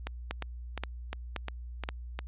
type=two click trains; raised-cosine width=0.3 ms; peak=-17 / -19 dBFS; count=4 / 7; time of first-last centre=0.31-1.889 / 0.07-2.19 s; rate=1.9 / 2.83 Hz; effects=added 60 Hz sine -39 dBFS peak until 2.27 s + resampled to 8000 Hz